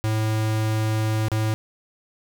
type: tone with dropouts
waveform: square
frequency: 109.2 Hz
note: A2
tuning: 13 cents flat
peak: -21 dBFS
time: 0.04-1.54 s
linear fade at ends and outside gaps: 0 ms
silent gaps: 1.284-1.317 s
effects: none